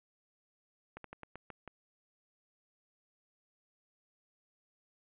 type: slowing click train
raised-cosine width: 0.5 ms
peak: -30 dBFS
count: 7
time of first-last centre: 0.97-1.677 s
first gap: 73 ms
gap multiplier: 1.19
effects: resampled to 8000 Hz + 12-bit